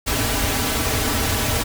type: noise with comb filter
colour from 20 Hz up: pink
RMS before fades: -21 dBFS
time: 0.06-1.64 s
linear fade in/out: 20 ms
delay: 5.6 ms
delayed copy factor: -0.95
effects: none